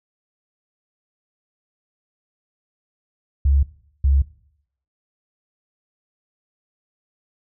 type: tone pair in turn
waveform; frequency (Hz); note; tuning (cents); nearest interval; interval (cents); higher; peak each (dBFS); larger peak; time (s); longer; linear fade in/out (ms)
sine; 69.5 / 68.82; C#2 / C#2; +5 / -12; unison; 17; first; -13; neither; 3.45-3.63 / 4.04-4.22; neither; 5
effects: noise-tail reverb RT60 0.7 s tail -18 dB re dry